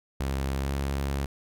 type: tone with pitch glide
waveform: sawtooth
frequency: 67.7 to 69.08 Hz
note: C#2 to C#2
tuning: -40 to -5 cents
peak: -23 dBFS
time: 0.2-1.26 s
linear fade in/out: 5 ms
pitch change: +35 cents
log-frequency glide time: 0.58-0.7 s
effects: none